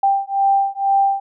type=beating tone pair; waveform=sine; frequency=787 / 789.1 Hz; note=G5 / G5; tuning=+7 / +11 cents; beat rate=2.1 Hz; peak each=-17 dBFS; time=0.03-1.2 s; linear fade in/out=5 ms; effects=none